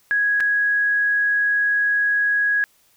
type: tone with dropouts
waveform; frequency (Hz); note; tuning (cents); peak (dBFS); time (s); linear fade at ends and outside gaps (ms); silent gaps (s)
sine; 1661.2; G#6; 0; -16; 0.11-2.64; 0; 0.402-0.406
effects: white hiss -59 dBFS RMS until 2.96 s